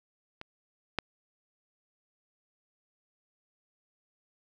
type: clicks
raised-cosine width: 0.3 ms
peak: -25 / -12 dBFS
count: 2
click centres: 0.414 / 0.987 s
effects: none